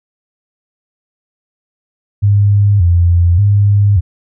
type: tone with vibrato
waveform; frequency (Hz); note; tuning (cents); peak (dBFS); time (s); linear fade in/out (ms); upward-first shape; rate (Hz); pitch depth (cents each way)
sine; 93.9; F#2; +26; -6; 2.22-4.01; 20; square; 0.86; 140
effects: none